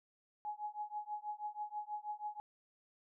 sine tone with tremolo, 840 Hz, G#5, 19 cents sharp, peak -36 dBFS, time 0.45-2.4 s, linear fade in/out 0 ms, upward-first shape triangle, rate 6.2 Hz, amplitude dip 100%, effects none

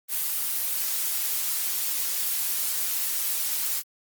blue noise, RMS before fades -27 dBFS, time 0.08-3.83 s, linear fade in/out 50 ms, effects Opus 24 kbps

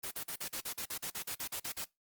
white noise bursts, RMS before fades -39 dBFS, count 15, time 0.03-1.848 s, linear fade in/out 10 ms, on 82 ms, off 42 ms, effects noise-tail reverb RT60 0.2 s tail -23 dB re dry + Opus 24 kbps

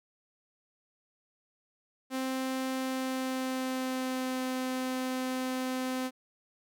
sawtooth tone with pitch glide, 261.6 to 257.4 Hz, C4 to C4, 0 to -28 cents, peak -27 dBFS, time 2.1-6.11 s, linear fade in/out 50 ms, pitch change -28 cents, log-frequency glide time 2.72-4.42 s, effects none

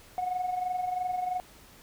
sine tone with amplitude modulation, 730 Hz, F#5, 24 cents flat, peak -24 dBFS, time 0.18-1.4 s, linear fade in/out 0 ms, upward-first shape sine, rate 23 Hz, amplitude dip 65%, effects tanh soft clip ceiling -24 dBFS + pink hiss -54 dBFS RMS until 1.82 s

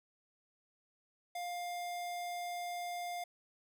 square tone, 704 Hz, F5, 14 cents sharp, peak -39 dBFS, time 1.35-3.24 s, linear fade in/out 5 ms, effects none

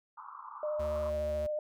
white band-pass noise, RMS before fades -47 dBFS, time 0.17-1.1 s, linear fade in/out 5 ms, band 890 to 1300 Hz, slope 96 dB/octave
sine tone with vibrato, 604 Hz, D5, 48 cents sharp, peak -31 dBFS, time 0.63-1.59 s, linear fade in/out 2 ms, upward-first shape sine, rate 14 Hz, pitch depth 15 cents each way
square tone, 74.5 Hz, D2, 25 cents sharp, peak -39 dBFS, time 0.79-1.47 s, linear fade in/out 10 ms
effects none

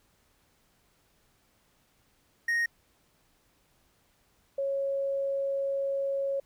triangle / sine tone pair in turn, 1864.7 / 550.5 Hz, A#6 / C#5, 0 / -12 cents, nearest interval octave + major sixth, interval 2112 cents, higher first, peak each -23 / -27 dBFS, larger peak first, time 2.48-2.66 / 4.58-6.4 s, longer second, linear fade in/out 5 ms, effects pink hiss -68 dBFS RMS until 6.45 s

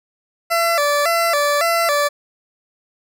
20% pulse tone with vibrato, 626 Hz, D#5, 10 cents sharp, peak -10 dBFS, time 0.5-2.09 s, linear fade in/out 20 ms, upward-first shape square, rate 1.8 Hz, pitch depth 130 cents each way, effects none

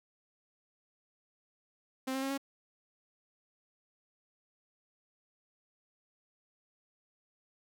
sawtooth tone with pitch steps, 262.2 / 266.5 / 270.8 / 275.2 Hz, C4 / C4 / C#4 / C#4, +4 / +32 / -40 / -12 cents, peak -29 dBFS, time 2.07-2.378 s, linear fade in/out 10 ms, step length 77 ms, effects none

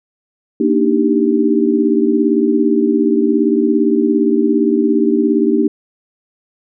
sine chord, Eb major seventh, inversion second, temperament equal, 233.1 / 293.7 / 311.1 / 392 Hz, Bb3 / D4 / Eb4 / G4, 0 / 0 / 0 / 0 cents, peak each -16 dBFS, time 0.6-5.68 s, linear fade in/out 5 ms, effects none

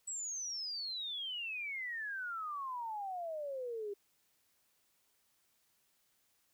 sine exponential sweep, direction down, 7910 to 396 Hz, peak -38 dBFS, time 0.07-3.94 s, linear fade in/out 10 ms, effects white hiss -75 dBFS RMS until 6.53 s

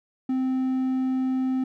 triangle tone, 259.9 Hz, C4, 11 cents flat, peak -20 dBFS, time 0.29-1.64 s, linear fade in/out 5 ms, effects none

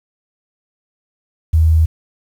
sine tone, 80.1 Hz, E2, 49 cents flat, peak -8 dBFS, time 1.53-1.86 s, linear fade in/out 10 ms, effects 7-bit

